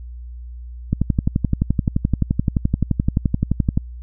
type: click train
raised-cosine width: 5 ms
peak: -4 dBFS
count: 34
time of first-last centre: 0.93-3.775 s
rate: 11.6 Hz
effects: added 60 Hz sine -31 dBFS peak until 4.02 s